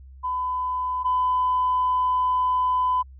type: tone pair in turn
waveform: sine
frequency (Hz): 1006 / 1006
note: B5 / B5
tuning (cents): +32 / +32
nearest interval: unison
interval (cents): 0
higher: neither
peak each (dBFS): -23 / -18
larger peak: second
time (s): 0.23-1.04 / 1.04-3.03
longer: second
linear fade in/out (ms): 20
effects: tanh soft clip ceiling -14 dBFS + added 66 Hz sine -42 dBFS peak until 3.19 s